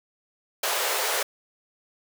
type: high-pass noise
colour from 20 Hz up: pink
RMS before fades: -26 dBFS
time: 0.63-1.23 s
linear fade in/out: 5 ms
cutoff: 420 Hz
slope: 48 dB/octave
effects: none